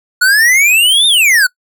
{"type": "exponential two-way sweep", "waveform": "square", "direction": "up then down", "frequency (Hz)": [1440, 3700, 1440], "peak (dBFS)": -7, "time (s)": [0.21, 1.47], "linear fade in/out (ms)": 10, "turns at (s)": 1.07, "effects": ["noise-tail reverb RT60 0.1 s tail -24 dB re dry"]}